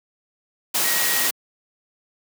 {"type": "tone in noise", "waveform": "sine", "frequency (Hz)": 1895, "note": "A#6", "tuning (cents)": 28, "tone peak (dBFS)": -27, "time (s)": [0.84, 1.28], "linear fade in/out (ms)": 10, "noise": "white", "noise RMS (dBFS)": -21, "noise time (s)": [0.74, 1.31], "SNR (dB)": -9, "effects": ["high-pass 200 Hz 12 dB/octave"]}